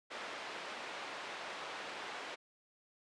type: band-pass noise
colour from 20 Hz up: pink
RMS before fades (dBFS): -45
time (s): 0.1-2.36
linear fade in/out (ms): 20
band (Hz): 550 to 3300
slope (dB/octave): 12
effects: resampled to 22050 Hz